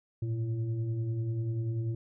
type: tone with frequency modulation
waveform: sine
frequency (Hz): 116.1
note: A#2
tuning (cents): -7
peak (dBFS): -29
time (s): 0.22-1.95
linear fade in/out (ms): 5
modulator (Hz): 222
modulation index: 0.53
effects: none